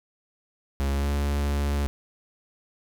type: tone with pitch glide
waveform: 45% pulse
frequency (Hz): 69.3 to 71.45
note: C#2 to D2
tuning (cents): 0 to -47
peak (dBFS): -23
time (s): 0.8-1.87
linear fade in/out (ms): 0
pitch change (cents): +53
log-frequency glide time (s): 0.93-1.09
effects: none